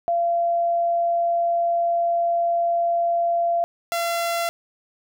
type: tone pair in turn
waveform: sine / sawtooth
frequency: 685 / 681.5 Hz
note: F5 / F5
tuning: -34 / -43 cents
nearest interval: unison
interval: 9 cents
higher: first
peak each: -18 dBFS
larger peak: neither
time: 0.08-3.64 / 3.92-4.49 s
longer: first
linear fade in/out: 0 ms
effects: none